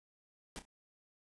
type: noise with echo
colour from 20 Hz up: pink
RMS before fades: -44 dBFS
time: 0.56-0.59 s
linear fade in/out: 0 ms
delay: 31 ms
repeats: 2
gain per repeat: -12 dB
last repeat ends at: 0.652 s
effects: resampled to 24000 Hz